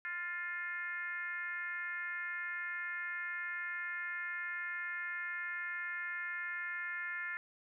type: tone with frequency modulation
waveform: sine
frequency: 1761 Hz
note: A6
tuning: 1 cent sharp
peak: -37 dBFS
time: 0.05-7.37 s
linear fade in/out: 0 ms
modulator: 361 Hz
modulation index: 1.1
effects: none